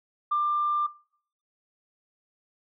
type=tone; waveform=sine; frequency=1190 Hz; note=D6; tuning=22 cents sharp; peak=-21 dBFS; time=0.31-0.87 s; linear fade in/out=10 ms; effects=noise-tail reverb RT60 0.6 s tail -24 dB re dry + tanh soft clip ceiling -17 dBFS